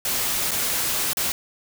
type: noise with dropouts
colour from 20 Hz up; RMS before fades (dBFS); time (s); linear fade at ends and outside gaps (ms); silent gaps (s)
white; -24; 0.05-1.32; 2; 0.51-0.515 / 1.133-1.17
effects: none